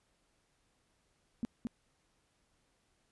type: tone with echo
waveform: sine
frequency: 233.6 Hz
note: A#3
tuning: 4 cents sharp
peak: -31 dBFS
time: 1.43-1.45 s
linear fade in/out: 0 ms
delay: 220 ms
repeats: 1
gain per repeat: -2 dB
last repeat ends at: 1.67 s
effects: pink hiss -75 dBFS RMS until 3.11 s + resampled to 24000 Hz